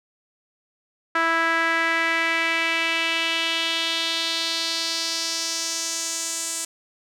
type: tone with band-pass filter sweep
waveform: sawtooth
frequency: 329.6 Hz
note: E4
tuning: in tune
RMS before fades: -24 dBFS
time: 1.15-6.65 s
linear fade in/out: 5 ms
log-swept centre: 1500 to 7900 Hz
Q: 2.7
effects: none